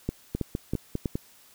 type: two click trains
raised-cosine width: 3 ms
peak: -15 / -14 dBFS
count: 5 / 4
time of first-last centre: 0.35-1.155 / 0.09-1.058 s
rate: 4.97 / 3.1 Hz
effects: white hiss -56 dBFS RMS until 1.54 s